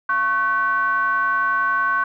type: ring-modulated tone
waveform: triangle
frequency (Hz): 207.7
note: G#3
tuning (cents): 0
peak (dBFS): -12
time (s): 0.09-2.04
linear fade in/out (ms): 5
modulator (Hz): 1310
effects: none